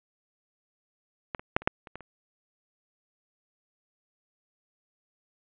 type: clicks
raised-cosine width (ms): 0.5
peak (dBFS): -16 / -26 / -6 / -28 / -6 / -29 / -23 / -30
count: 8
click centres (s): 1.348 / 1.395 / 1.565 / 1.62 / 1.675 / 1.872 / 1.956 / 2.007
effects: resampled to 8000 Hz + 8-bit